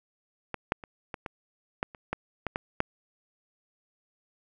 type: clicks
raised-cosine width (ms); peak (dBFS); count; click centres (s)
0.5; -17 / -9 / -27 / -20 / -20 / -13 / -30 / -14 / -15 / -14 / -9; 11; 0.543 / 0.721 / 0.838 / 1.142 / 1.262 / 1.829 / 1.948 / 2.13 / 2.467 / 2.559 / 2.804
effects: none